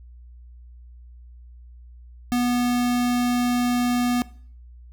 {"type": "tone", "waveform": "square", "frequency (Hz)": 244.4, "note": "B3", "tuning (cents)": -18, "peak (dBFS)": -20, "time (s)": [2.32, 4.22], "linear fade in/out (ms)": 0, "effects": ["noise-tail reverb RT60 0.5 s tail -20 dB re dry", "added 60 Hz sine -42 dBFS peak until 4.92 s"]}